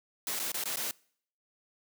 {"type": "noise with dropouts", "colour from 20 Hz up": "white", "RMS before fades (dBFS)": -34, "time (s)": [0.27, 0.91], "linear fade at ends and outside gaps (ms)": 1, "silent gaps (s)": [[0.393, 0.398], [0.518, 0.543], [0.638, 0.656], [0.759, 0.77]], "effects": ["noise-tail reverb RT60 0.6 s tail -25 dB re dry", "high-pass 200 Hz 12 dB/octave"]}